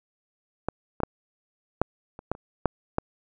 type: clicks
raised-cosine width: 1 ms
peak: -12 / -16 / -7 / -6 / -26 / -12 / -29 / -6 / -9 dBFS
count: 9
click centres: 0.686 / 1.003 / 1.034 / 1.816 / 2.191 / 2.316 / 2.351 / 2.657 / 2.984 s
effects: none